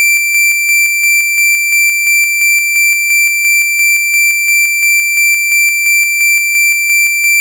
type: tone with tremolo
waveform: 45% pulse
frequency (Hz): 2349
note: D7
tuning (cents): 0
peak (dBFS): -6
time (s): 0-7.4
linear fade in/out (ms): 0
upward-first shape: square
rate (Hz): 2.9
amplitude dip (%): 35
effects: none